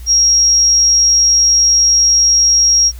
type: tone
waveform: sine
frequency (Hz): 5610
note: F8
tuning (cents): +7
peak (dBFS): -7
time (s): 0.06-2.92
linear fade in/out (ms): 50
effects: added 60 Hz sine -27 dBFS peak until 2.99 s + white hiss -43 dBFS RMS until 2.99 s